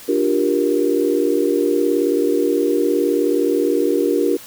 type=chord; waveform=sine; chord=G minor seventh; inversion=second; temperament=just; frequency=294 / 352.8 / 392 / 470.4 Hz; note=D4 / F4 / G4 / Bb4; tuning=+2 / +18 / 0 / +16 cents; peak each=-20 dBFS; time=0.08-4.37 s; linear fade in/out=10 ms; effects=white hiss -39 dBFS RMS until 4.46 s